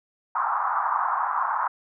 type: band-pass noise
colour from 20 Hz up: white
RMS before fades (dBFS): -25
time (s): 0.35-1.68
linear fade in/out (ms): 5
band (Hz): 820 to 1300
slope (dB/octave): 48
effects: none